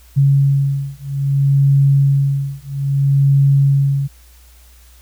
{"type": "beating tone pair", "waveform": "sine", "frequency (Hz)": [138.59, 139.2], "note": ["C#3", "C#3"], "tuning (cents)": [0, 8], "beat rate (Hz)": 0.61, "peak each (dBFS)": -14, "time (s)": [0.16, 4.08], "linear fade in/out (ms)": 20, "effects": ["added 60 Hz sine -43 dBFS peak until 5.01 s", "white hiss -50 dBFS RMS until 5.01 s"]}